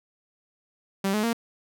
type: tone with pitch steps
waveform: sawtooth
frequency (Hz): 194.9 / 212.5 / 231.8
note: G3 / G#3 / A#3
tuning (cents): -10 / +40 / -10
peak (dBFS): -19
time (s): 1.04-1.331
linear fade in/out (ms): 5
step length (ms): 97
effects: none